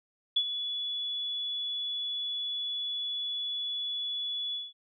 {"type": "tone with ADSR envelope", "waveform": "sine", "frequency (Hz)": 3417, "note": "G#7", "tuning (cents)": 49, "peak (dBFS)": -21, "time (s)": [0.36, 4.73], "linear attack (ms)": 8, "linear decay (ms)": 63, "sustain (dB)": -10, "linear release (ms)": 190, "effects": []}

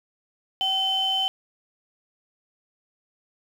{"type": "tone pair together", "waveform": "sine", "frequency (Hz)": [766, 3062], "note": ["G5", "G7"], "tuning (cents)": [-40, -41], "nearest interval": "2 octaves", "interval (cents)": 2399, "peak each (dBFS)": [-27, -21], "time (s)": [0.61, 1.28], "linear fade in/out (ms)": 0, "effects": ["tanh soft clip ceiling -16 dBFS", "8-bit"]}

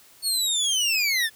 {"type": "linear sweep", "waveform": "25% pulse", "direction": "down", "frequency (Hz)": [4435, 1712], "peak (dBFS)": -17, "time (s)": [0.22, 1.3], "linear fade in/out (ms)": 50, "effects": ["white hiss -53 dBFS RMS until 1.35 s"]}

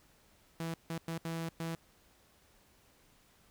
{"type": "tone bursts at uneven times", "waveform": "sawtooth", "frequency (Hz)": 164.81, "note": "E3", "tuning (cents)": 0, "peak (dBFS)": -32, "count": 5, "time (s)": [[0.6, 0.74], [0.9, 0.98], [1.08, 1.18], [1.25, 1.49], [1.6, 1.75]], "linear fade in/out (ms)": 2, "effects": ["pink hiss -66 dBFS RMS until 3.5 s"]}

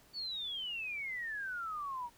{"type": "exponential sweep", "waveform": "sine", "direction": "down", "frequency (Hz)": [4560, 932.3], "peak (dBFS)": -37, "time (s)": [0.13, 2.1], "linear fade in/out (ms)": 50, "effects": ["pink hiss -63 dBFS RMS until 2.17 s"]}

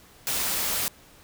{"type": "noise", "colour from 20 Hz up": "white", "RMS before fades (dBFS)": -27, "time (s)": [0.27, 0.88], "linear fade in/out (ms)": 0, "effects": ["pink hiss -53 dBFS RMS until 1.23 s"]}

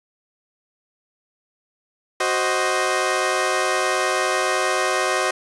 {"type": "chord", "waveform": "15% pulse", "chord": "C diminished", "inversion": "second", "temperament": "equal with one note detuned", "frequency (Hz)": [372.1, 523.3, 622.3], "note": ["Gb4", "C5", "Eb5"], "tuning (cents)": [10, 0, 0], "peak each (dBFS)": -17, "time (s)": [2.2, 5.31], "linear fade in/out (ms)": 5, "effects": ["resampled to 24000 Hz", "8-bit"]}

